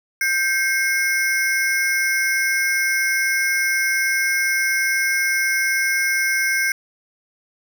square ring-modulated tone, 1864.7 Hz, A#6, in tune, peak -15 dBFS, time 0.21-6.72 s, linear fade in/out 2 ms, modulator 290 Hz, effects none

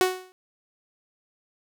sawtooth tone with exponential decay, 370 Hz, F#4, in tune, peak -12 dBFS, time 0.01-0.32 s, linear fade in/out 0 ms, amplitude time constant 67 ms, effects none

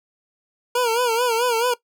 25% pulse tone with vibrato, 473.8 Hz, A#4, 28 cents sharp, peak -14 dBFS, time 0.75-1.74 s, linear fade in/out 5 ms, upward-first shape sine, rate 4.6 Hz, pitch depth 100 cents each way, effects noise-tail reverb RT60 0.1 s tail -19 dB re dry

